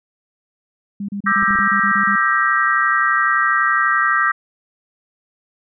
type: tone bursts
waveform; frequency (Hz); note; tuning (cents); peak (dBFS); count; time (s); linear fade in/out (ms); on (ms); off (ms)
sine; 201.2; G3; +45; -22; 10; 1-2.157; 5; 86; 33
type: chord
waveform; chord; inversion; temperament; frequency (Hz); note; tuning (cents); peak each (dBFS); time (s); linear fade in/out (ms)
sine; E half-diminished seventh; third; just; 1186.7 / 1318.5 / 1582.2 / 1898.7; D6 / E6 / G6 / Bb6; +18 / 0 / +16 / +31; -19; 1.26-4.32; 10
type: clicks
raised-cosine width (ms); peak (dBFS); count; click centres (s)
3; -20; 4; 1.426 / 1.507 / 1.554 / 1.589
effects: none